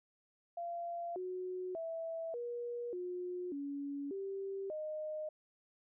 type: tone with pitch steps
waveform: sine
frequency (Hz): 687 / 367.2 / 657 / 478.7 / 359.2 / 282.6 / 390.5 / 616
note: F5 / F#4 / E5 / A#4 / F4 / C#4 / G4 / D#5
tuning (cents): -29 / -13 / -6 / +46 / +49 / +34 / -7 / -17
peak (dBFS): -38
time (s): 0.57-5.29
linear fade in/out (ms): 5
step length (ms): 590
effects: none